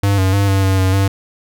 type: tone with pitch steps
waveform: square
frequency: 99.9 / 94.8 / 99.7 / 97.1 / 95.6 / 94.2 / 97.7 Hz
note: G2 / F#2 / G2 / G2 / G2 / F#2 / G2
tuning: +33 / +43 / +30 / -16 / -43 / +32 / -5 cents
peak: -12 dBFS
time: 0.03-1.08 s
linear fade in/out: 5 ms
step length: 150 ms
effects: none